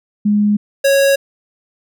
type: tone pair in turn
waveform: sine / square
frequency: 207.7 / 551.8 Hz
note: G#3 / C#5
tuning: 0 / -8 cents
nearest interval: octave + perfect fourth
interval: 1692 cents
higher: second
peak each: -10 dBFS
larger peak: neither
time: 0.25-0.57 / 0.84-1.16 s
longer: neither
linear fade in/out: 10 ms
effects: none